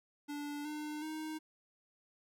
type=tone with pitch steps; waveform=square; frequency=291.2 / 301.5 / 312.1 Hz; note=D4 / D4 / D#4; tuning=-15 / +46 / +5 cents; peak=-40 dBFS; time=0.28-1.39 s; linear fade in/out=20 ms; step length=370 ms; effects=none